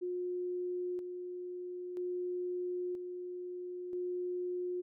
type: tone with tremolo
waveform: sine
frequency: 358.9 Hz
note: F4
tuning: 47 cents sharp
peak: -34 dBFS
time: 0.01-4.82 s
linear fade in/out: 20 ms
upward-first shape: square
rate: 0.51 Hz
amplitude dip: 45%
effects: none